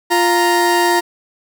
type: tone pair together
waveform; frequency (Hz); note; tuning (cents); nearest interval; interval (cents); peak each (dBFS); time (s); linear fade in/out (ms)
30% pulse; 349.2 / 932.3; F4 / A#5; 0 / 0; octave + perfect fourth; 1700; -12; 0.1-1.01; 20
effects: none